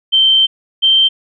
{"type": "tone pair in turn", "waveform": "sine", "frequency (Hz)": [3118, 3132], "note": ["G7", "G7"], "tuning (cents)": [-10, -2], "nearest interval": "unison", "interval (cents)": 8, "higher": "second", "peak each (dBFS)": -7, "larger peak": "neither", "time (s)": [[0.12, 0.47], [0.82, 1.09]], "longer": "first", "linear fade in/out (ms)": 20, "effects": []}